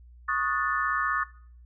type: chord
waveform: sine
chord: D# half-diminished seventh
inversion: third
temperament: equal with one note detuned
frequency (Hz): 1108.7 / 1244.5 / 1463.8 / 1760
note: C#6 / D#6 / F#6 / A6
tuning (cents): 0 / 0 / -19 / 0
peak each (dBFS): -30 / -29 / -33 / -29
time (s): 0.28-1.24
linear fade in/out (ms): 10
effects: noise-tail reverb RT60 0.5 s tail -19 dB re dry + added 60 Hz sine -48 dBFS peak until 1.65 s